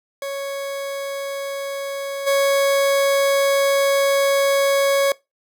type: tone with level steps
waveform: 40% pulse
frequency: 554.4 Hz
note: C#5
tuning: in tune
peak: -24 / -14 dBFS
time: 0.22-5.12 s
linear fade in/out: 2 ms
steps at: 2.26 s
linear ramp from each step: 20 ms
effects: noise-tail reverb RT60 0.2 s tail -21 dB re dry